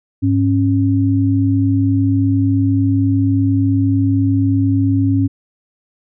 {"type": "tone pair together", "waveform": "sine", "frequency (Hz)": [102.6, 273.9], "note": ["G#2", "C#4"], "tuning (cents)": [-21, -21], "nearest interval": "octave + perfect fourth", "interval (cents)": 1700, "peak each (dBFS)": -14, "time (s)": [0.22, 5.28], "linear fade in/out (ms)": 20, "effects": []}